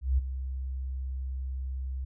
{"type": "tone with ADSR envelope", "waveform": "sine", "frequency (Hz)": 65.41, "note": "C2", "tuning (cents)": 0, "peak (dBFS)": -19, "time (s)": [0.01, 2.05], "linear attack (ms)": 170, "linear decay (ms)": 17, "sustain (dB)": -12, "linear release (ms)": 10, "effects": ["tanh soft clip ceiling -15 dBFS"]}